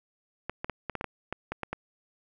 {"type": "clicks", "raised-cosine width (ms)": 0.5, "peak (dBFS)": -17, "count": 11, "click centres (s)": [0.496, 0.645, 0.697, 0.897, 0.953, 1.011, 1.043, 1.326, 1.52, 1.633, 1.73], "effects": []}